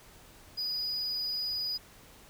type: tone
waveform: sine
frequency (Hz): 4939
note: D#8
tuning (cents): -14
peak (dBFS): -28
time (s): 0.57-1.78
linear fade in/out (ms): 20
effects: tanh soft clip ceiling -30 dBFS + pink hiss -55 dBFS RMS until 2.29 s